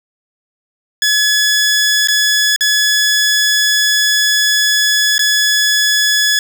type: tone with dropouts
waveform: 15% pulse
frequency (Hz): 1700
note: G#6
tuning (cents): +40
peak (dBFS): -4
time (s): 1.02-6.39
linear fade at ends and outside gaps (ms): 2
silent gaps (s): 2.074-2.084 / 2.562-2.608 / 5.181-5.192
effects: none